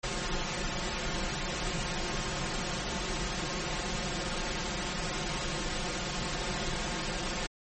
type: noise with comb filter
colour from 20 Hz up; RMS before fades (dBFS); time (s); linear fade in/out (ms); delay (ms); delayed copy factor
pink; -33; 0.03-7.47; 10; 5.6; +0.95
effects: low-pass 11000 Hz 12 dB/octave + MP3 32 kbps